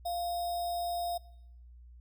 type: tone with sample-and-hold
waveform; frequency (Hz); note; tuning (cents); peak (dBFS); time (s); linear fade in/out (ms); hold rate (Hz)
sine; 696; F5; -6; -31; 0.05-1.18; 10; 4410
effects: noise-tail reverb RT60 0.8 s tail -21 dB re dry + added 60 Hz sine -50 dBFS peak until 2 s